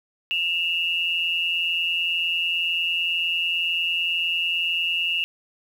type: tone pair together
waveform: sine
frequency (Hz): 2689 / 2860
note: E7 / F7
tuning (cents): +34 / +41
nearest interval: minor second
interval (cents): 107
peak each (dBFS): -24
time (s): 0.31-5.24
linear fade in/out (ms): 0
effects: 8-bit